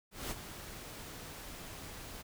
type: noise with ADSR envelope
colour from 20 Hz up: pink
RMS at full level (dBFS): -38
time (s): 0.11-2.23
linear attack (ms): 200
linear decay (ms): 27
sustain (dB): -9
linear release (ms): 24
effects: none